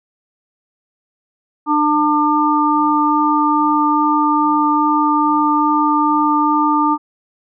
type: harmonic tone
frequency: 299.6 Hz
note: D4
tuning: 35 cents sharp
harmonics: 1 / 3 / 4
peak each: -16 / -16 / -16 dBFS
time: 1.66-6.98 s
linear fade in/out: 50 ms
effects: none